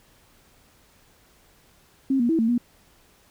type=tone with pitch steps; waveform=sine; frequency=268.5 / 238.1 / 326.2 / 225.5 / 240.9 Hz; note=C4 / A#3 / E4 / A3 / B3; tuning=+45 / +37 / -18 / +43 / -43 cents; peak=-18 dBFS; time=2.1-2.58 s; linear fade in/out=5 ms; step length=96 ms; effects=pink hiss -58 dBFS RMS until 3.3 s